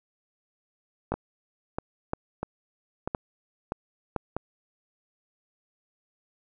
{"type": "two click trains", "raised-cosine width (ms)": 1, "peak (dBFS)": [-15, -13], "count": [6, 4], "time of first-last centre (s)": [[1.14, 4.366], [1.12, 4.163]], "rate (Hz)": [1.55, 0.986], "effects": []}